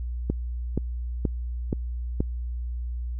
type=click train; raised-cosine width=3 ms; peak=-11 dBFS; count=5; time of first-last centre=0.3-2.205 s; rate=2.1 Hz; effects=added 60 Hz sine -28 dBFS peak until 3.19 s